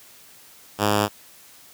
5% pulse tone, 103.83 Hz, G#2, in tune, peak -7 dBFS, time 0.78-1.09 s, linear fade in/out 50 ms, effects white hiss -49 dBFS RMS until 1.73 s + high-pass 60 Hz 12 dB/octave

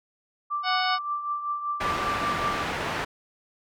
sine tone with tremolo, 1174.7 Hz, D6, in tune, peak -24 dBFS, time 0.5-2.64 s, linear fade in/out 20 ms, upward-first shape triangle, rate 5.2 Hz, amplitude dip 65%
harmonic tone, 740 Hz, F#5, in tune, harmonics 1 / 2 / 3 / 4 / 5 / 6 / 7, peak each -27 / -30 / -32 / -33 / -34 / -35 / -35 dBFS, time 0.63-0.99 s, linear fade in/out 50 ms
white low-pass noise, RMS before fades -30 dBFS, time 1.8-3.05 s, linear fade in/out 10 ms, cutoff 1800 Hz, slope 12 dB/octave
effects none

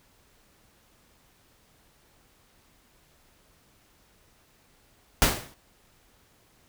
pink noise with exponential decay, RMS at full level -17 dBFS, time 5.22-5.54 s, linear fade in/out 0 ms, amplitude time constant 69 ms, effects pink hiss -62 dBFS RMS until 6.68 s

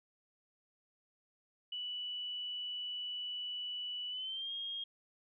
sine tone with pitch glide, 2960 to 3247 Hz, F#7 to G#7, 0 to -40 cents, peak -38 dBFS, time 1.72-4.84 s, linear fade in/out 5 ms, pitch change +160 cents, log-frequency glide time 4.09-4.52 s, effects none

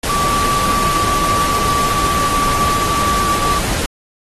sine tone in noise, 1157 Hz, D6, 26 cents flat, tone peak -15 dBFS, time 0.09-3.59 s, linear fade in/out 5 ms, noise pink, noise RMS -20 dBFS, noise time 0.03-3.86 s, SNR +2 dB, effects AAC 32 kbps

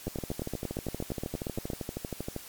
two click trains, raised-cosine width 2 ms, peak -19 / -20 dBFS, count 15 / 30, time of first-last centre 0.07-1.702 / 0.08-2.363 s, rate 8.58 / 12.7 Hz, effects white hiss -47 dBFS RMS until 2.48 s + MP3 96 kbps

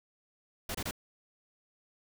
pink noise bursts, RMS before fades -36 dBFS, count 3, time 0.69-0.911 s, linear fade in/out 5 ms, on 57 ms, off 25 ms, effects none

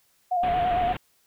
sine tone with vibrato, 714 Hz, F5, 38 cents sharp, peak -21 dBFS, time 0.31-0.93 s, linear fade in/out 10 ms, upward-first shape square, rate 8.8 Hz, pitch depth 36 cents each way
pink low-pass noise, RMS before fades -33 dBFS, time 0.43-0.97 s, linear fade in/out 5 ms, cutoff 3300 Hz, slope 48 dB/octave
effects white hiss -65 dBFS RMS until 1.26 s

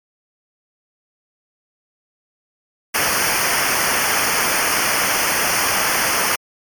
pink noise with comb filter, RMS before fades -18 dBFS, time 2.94-6.36 s, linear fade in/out 10 ms, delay 0.26 ms, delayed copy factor -0.95, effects MP3 96 kbps

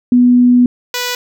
sine / 5% pulse tone pair in turn, 246 / 492 Hz, B3 / B4, -7 / -7 cents, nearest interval octave, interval 1200 cents, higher second, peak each -5 dBFS, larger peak neither, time 0.12-0.66 / 0.94-1.15 s, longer first, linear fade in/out 2 ms, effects none

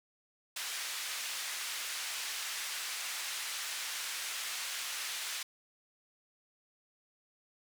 pink band-pass noise, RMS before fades -39 dBFS, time 0.56-5.43 s, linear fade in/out 5 ms, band 1800 to 11000 Hz, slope 12 dB/octave, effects none

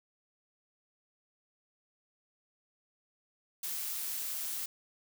blue noise with amplitude modulation, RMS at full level -36 dBFS, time 3.63-4.66 s, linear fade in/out 5 ms, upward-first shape sine, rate 152 Hz, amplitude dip 25%, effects none

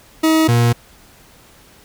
40% pulse tone pair in turn, 318.2 / 118.71 Hz, D#4 / A#2, +39 / +32 cents, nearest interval octave + perfect fourth, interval 1707 cents, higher first, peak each -10 dBFS, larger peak neither, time 0.23-0.48 / 0.48-0.73 s, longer neither, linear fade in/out 10 ms, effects pink hiss -47 dBFS RMS until 1.84 s

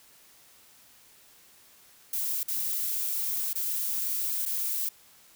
violet noise with dropouts, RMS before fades -30 dBFS, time 2.13-4.89 s, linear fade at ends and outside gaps 5 ms, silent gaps 2.432-2.482 / 3.532-3.554 / 4.455-4.459 s, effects white hiss -57 dBFS RMS until 5.35 s

